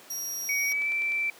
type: tone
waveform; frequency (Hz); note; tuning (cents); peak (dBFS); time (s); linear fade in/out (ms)
sawtooth; 5670; F8; +25; -29; 0.1-0.73; 5
type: tone with pitch glide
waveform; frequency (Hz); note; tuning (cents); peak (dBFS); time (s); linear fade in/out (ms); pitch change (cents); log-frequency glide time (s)
sine; 2252 to 2335; C#7 to D7; +27 to -11; -25; 0.49-1.3; 2; +62; 0.65-0.91
type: click train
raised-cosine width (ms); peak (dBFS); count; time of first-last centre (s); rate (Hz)
0.2; -26; 5; 0.72-1.12; 10
effects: pink hiss -50 dBFS RMS until 1.39 s + high-pass 300 Hz 12 dB/octave